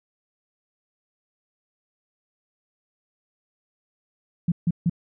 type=tone bursts; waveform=sine; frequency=171.1 Hz; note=F3; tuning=35 cents flat; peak=-17 dBFS; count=3; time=4.48-4.897 s; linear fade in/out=5 ms; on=39 ms; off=150 ms; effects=none